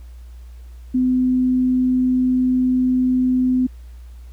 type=tone; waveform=sine; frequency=254.2 Hz; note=C4; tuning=50 cents flat; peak=-14 dBFS; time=0.94-3.67 s; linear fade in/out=10 ms; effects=added 60 Hz sine -35 dBFS peak until 4.32 s + pink hiss -57 dBFS RMS until 4.32 s